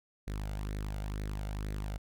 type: tone with flanger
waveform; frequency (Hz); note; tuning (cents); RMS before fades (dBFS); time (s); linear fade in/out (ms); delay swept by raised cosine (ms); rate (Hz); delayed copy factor
sawtooth; 51.2; G#1; -24; -37; 0.27-1.98; 10; 0.48 to 1.42; 2.1; +0.55
effects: none